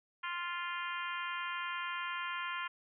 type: harmonic tone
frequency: 348.8 Hz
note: F4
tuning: 2 cents flat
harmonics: 3 / 4 / 5 / 6 / 7 / 8 / 9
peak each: -40 / -42 / -44 / -46 / -47 / -48 / -49 dBFS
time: 0.23-2.68 s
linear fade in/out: 10 ms
effects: none